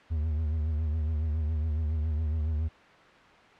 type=tone with vibrato; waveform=triangle; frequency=77.78 Hz; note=D#2; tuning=in tune; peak=-24 dBFS; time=0.1-2.69 s; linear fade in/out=20 ms; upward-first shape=triangle; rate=7.2 Hz; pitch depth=93 cents each way; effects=white hiss -53 dBFS RMS until 3.59 s + low-pass 2000 Hz 12 dB/octave